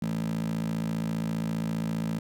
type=tone with high-pass filter; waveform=15% pulse; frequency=55 Hz; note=A1; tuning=in tune; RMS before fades=-30 dBFS; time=0.02-2.19 s; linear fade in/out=5 ms; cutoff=190 Hz; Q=5; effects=none